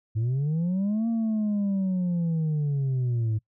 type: linear two-way sweep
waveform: sine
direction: up then down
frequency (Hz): 105.6 to 231.3 to 106.2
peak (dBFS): -20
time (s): 0.15-3.39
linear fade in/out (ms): 20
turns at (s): 1.08
effects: noise-tail reverb RT60 0.1 s tail -24 dB re dry + tanh soft clip ceiling -22 dBFS